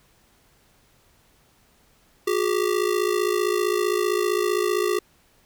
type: ring-modulated tone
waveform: square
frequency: 389.9 Hz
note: G4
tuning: 9 cents flat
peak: -18 dBFS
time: 2.27-4.99 s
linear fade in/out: 5 ms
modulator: 27.7 Hz
effects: pink hiss -60 dBFS RMS until 5.45 s